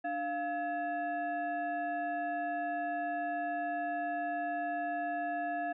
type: tone with frequency modulation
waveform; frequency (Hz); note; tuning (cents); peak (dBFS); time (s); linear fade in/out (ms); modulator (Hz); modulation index
sine; 698.5; F5; 0; -32; 0.04-5.73; 10; 994; 0.79
effects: none